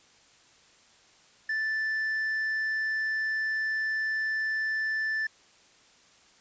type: tone with quantisation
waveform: triangle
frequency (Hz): 1760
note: A6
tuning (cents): 0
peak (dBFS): -25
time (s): 1.49-5.27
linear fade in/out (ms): 5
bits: 9
effects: white hiss -59 dBFS RMS until 6.4 s + resampled to 16000 Hz